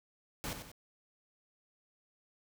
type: noise with echo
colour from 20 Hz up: pink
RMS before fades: -39 dBFS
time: 0.44-0.53 s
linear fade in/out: 0 ms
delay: 93 ms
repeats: 2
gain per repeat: -7 dB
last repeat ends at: 0.716 s
effects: none